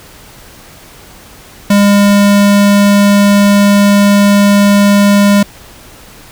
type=tone; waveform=square; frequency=202.4 Hz; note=G#3; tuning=44 cents flat; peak=-5 dBFS; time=1.7-5.43 s; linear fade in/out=5 ms; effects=pink hiss -36 dBFS RMS until 6.31 s